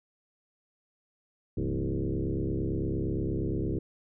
sine tone with frequency modulation, 117.7 Hz, A#2, 17 cents sharp, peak -27 dBFS, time 1.57-3.79 s, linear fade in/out 5 ms, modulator 68.7 Hz, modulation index 4.4, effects none

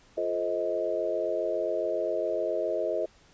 sine chord, F dominant seventh, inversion none, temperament just, 349.2 / 436.5 / 523.8 / 628.6 Hz, F4 / A4 / C5 / Eb5, 0 / -14 / +2 / +18 cents, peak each -34 / -33 / -33 / -29 dBFS, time 0.17-3.06 s, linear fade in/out 10 ms, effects pink hiss -59 dBFS RMS until 3.33 s + resampled to 16000 Hz

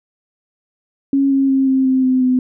sine tone with pitch steps, 275.2 / 271.6 / 268 / 264.4 / 261 / 257.5 / 254.1 Hz, C#4 / C#4 / C4 / C4 / C4 / C4 / B3, -12 / -35 / +42 / +18 / -4 / -28 / +49 cents, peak -11 dBFS, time 1.13-2.39 s, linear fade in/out 2 ms, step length 180 ms, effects none

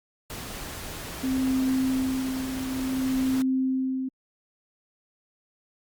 pink noise, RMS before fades -37 dBFS, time 0.3-3.42 s, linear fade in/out 0 ms
clicks, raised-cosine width 5 ms, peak -36 / -29 / -30 dBFS, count 3, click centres 1.207 / 1.85 / 3.167 s
sine tone with tremolo, 261.6 Hz, C4, in tune, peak -21 dBFS, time 1.23-4.09 s, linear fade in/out 10 ms, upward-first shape sine, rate 0.57 Hz, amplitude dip 60%
effects Opus 48 kbps

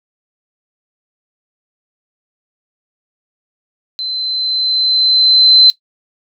sine tone with level ramp, 4068 Hz, C8, 50 cents flat, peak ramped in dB -19 to -3 dBFS, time 3.99-5.7 s, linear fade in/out 0 ms, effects noise-tail reverb RT60 0.1 s tail -18 dB re dry

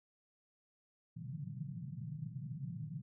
white band-pass noise, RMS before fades -44 dBFS, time 1.16-3.02 s, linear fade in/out 10 ms, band 120 to 170 Hz, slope 48 dB/octave, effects none

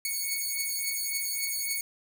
5% pulse beating tone pair, 2217 / 2220.6 Hz, C#7 / C#7, 0 / +2 cents, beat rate 3.6 Hz, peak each -23 / -21 dBFS, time 0.05-1.81 s, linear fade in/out 2 ms, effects none

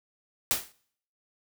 white noise with exponential decay, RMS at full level -22 dBFS, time 0.51-0.72 s, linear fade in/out 0 ms, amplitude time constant 44 ms, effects noise-tail reverb RT60 0.6 s tail -22 dB re dry

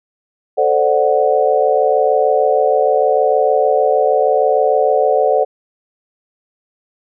sine chord, D dominant seventh, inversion second, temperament equal with one note detuned, 440 / 520.8 / 587.3 / 740 Hz, A4 / C5 / D5 / F#5, 0 / -8 / 0 / 0 cents, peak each -16 dBFS, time 0.57-5.45 s, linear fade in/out 20 ms, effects none

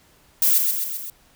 violet noise with echo, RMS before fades -17 dBFS, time 0.42-0.58 s, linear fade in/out 2 ms, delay 130 ms, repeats 4, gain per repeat -4 dB, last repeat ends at 1.1 s, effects pink hiss -56 dBFS RMS until 1.35 s

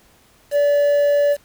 triangle tone with quantisation, 577 Hz, D5, 31 cents flat, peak -11 dBFS, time 0.51-1.37 s, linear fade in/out 50 ms, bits 6, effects pink hiss -54 dBFS RMS until 1.44 s

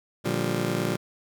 20% pulse chord, G minor seventh, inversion first, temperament just, 117.6 / 147 / 176.4 / 196 Hz, Bb2 / D3 / F3 / G3, +16 / +2 / +18 / 0 cents, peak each -26 dBFS, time 0.24-0.97 s, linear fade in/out 20 ms, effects none

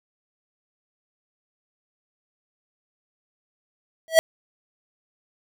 square tone with exponential growth, 649 Hz, E5, 27 cents flat, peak -8 dBFS, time 4.08-4.19 s, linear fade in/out 0 ms, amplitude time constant 23 ms, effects none

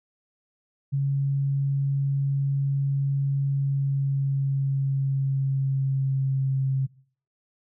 sine tone with pitch glide, 138.59 to 133.95 Hz, C#3 to C3, 0 to +41 cents, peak -21 dBFS, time 0.92-6.87 s, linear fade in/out 20 ms, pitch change -59 cents, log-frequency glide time 3.53-6.73 s, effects noise-tail reverb RT60 0.5 s tail -21 dB re dry

